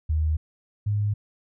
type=tone pair in turn; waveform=sine; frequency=77.78 / 103.82 Hz; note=D#2 / G#2; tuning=0 / 0 cents; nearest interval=perfect fourth; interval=500 cents; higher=second; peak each=-20 / -21 dBFS; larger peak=first; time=0.09-0.37 / 0.86-1.14 s; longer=neither; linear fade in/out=10 ms; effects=none